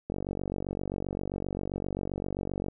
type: click train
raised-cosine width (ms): 2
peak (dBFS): -19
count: 124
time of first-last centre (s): 0.1-2.684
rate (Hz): 47.6
effects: none